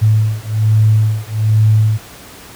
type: beating tone pair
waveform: sine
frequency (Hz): 107.8 / 109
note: A2 / A2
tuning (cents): -35 / -16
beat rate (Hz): 1.2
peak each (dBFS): -12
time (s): 0.01-1.98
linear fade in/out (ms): 20
effects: pink hiss -36 dBFS RMS until 2.55 s + high-pass 60 Hz 12 dB/octave